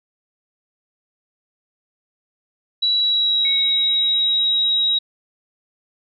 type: tone with pitch glide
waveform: sine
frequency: 3919 to 3827 Hz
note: B7 to A#7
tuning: -14 to +45 cents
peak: -15 dBFS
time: 2.82-4.99 s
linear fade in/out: 10 ms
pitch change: -41 cents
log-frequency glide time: 2.93-3.61 s
type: tone with exponential decay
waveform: sine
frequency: 2213 Hz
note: C#7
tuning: 3 cents flat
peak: -24 dBFS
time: 3.45-4.83 s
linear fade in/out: 1 ms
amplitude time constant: 300 ms
effects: none